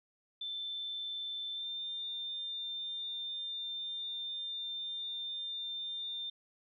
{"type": "tone with pitch glide", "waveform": "sine", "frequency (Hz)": [3541, 3601], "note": ["A7", "A7"], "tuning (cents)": [10, 39], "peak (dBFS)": -37, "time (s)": [0.41, 6.3], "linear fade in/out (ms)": 5, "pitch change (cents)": 29, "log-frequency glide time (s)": [1.54, 1.68], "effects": []}